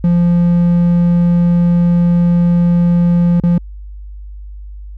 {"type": "tone with dropouts", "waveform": "triangle", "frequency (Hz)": 173.4, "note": "F3", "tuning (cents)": -12, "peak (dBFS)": -6, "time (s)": [0.04, 3.58], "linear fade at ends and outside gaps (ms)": 2, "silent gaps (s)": [3.4, 3.436], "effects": ["added 50 Hz sine -27 dBFS peak until 4.97 s"]}